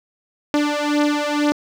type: beating tone pair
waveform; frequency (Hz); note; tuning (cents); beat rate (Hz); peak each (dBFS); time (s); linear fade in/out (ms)
sawtooth; 293.7 / 295.8; D4 / D4; 0 / +13; 2.1; -16 / -16; 0.54-1.52; 0
effects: low-pass 6000 Hz 12 dB/octave + 8-bit